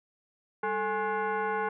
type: tone with frequency modulation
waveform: sine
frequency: 196 Hz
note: G3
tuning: in tune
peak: -27 dBFS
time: 0.63-1.69 s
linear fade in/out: 5 ms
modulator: 635 Hz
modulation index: 2.1
effects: none